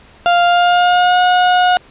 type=tone with pitch glide; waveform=35% pulse; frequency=698.5 to 724.4 Hz; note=F5 to F#5; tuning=0 to -37 cents; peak=-7 dBFS; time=0.26-1.77 s; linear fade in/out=0 ms; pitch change=+63 cents; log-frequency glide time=0.44-1.2 s; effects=pink hiss -44 dBFS RMS until 1.9 s + resampled to 8000 Hz